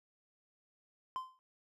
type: tone with exponential decay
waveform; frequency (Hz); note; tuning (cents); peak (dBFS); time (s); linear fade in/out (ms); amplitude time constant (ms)
triangle; 1035; C6; -19; -31; 1.16-1.39; 0; 49
effects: none